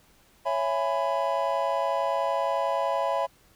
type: chord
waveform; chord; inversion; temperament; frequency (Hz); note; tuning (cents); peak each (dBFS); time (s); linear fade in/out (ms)
triangle; C# minor seventh; none; just; 554.4 / 665.2 / 831.5 / 997.9; C#5 / E5 / G#5 / B5; 0 / +16 / +2 / +18; -27 / -27 / -30 / -27; 0.45-3.27; 20
effects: pink hiss -60 dBFS RMS until 3.55 s